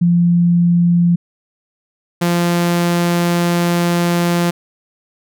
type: tone pair in turn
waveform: sine / sawtooth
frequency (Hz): 173 / 173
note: F3 / F3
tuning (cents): -16 / -16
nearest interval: unison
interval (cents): 0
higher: neither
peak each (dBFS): -9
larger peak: neither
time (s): 0.01-1.16 / 2.21-4.51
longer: second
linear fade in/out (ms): 10
effects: none